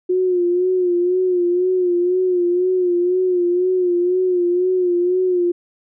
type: tone with vibrato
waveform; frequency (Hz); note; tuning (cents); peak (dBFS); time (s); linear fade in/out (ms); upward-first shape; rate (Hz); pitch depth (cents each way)
sine; 360; F#4; -47; -14; 0.09-5.52; 10; sine; 2; 53
effects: none